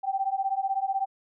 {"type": "beating tone pair", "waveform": "sine", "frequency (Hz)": [770, 786], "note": ["G5", "G5"], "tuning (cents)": [-31, 4], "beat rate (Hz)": 16, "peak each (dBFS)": -28, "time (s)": [0.03, 1.06], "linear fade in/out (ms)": 20, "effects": []}